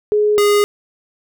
sine / square tone pair in turn, 419.8 / 411.9 Hz, G#4 / G#4, +19 / -14 cents, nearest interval unison, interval 33 cents, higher first, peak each -11 dBFS, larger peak neither, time 0.12-0.38 / 0.38-0.64 s, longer neither, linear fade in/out 0 ms, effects none

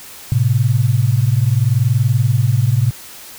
sine tone pair together, 109.32 / 130 Hz, A2 / C3, -11 / -11 cents, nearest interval minor third, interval 300 cents, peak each -14 dBFS, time 0.32-2.91 s, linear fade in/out 0 ms, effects white hiss -36 dBFS RMS until 3.38 s

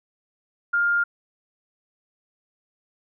sine tone, 1406 Hz, F6, 11 cents sharp, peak -18 dBFS, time 0.73-1.04 s, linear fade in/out 10 ms, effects none

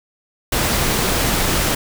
pink noise, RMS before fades -18 dBFS, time 0.52-1.75 s, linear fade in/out 5 ms, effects none

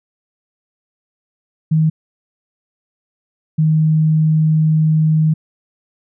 sine tone pair in turn, 157.8 / 156.62 Hz, D#3 / D#3, +25 / +12 cents, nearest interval unison, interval 13 cents, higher first, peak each -10 dBFS, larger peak neither, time 1.71-1.9 / 3.58-5.34 s, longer second, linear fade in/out 10 ms, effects none

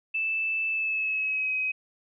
sine tone with pitch glide, 2637 to 2530 Hz, E7 to D#7, 0 to +28 cents, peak -25 dBFS, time 0.14-1.72 s, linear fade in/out 10 ms, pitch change -72 cents, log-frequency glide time 0.69-1.54 s, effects none

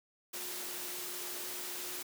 sine tone in noise, 358.6 Hz, F4, 46 cents sharp, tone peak -51 dBFS, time 0.33-2.03 s, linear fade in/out 10 ms, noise white, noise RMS -41 dBFS, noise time 0.33-2.03 s, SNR -13 dB, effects high-pass 200 Hz 12 dB/octave

